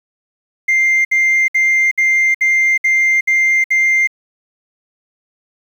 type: tone bursts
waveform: sine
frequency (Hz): 2098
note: C7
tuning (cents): +4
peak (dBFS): -8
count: 8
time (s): 0.68-4.074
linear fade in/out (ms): 10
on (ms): 370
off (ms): 62
effects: tanh soft clip ceiling -8 dBFS + 7-bit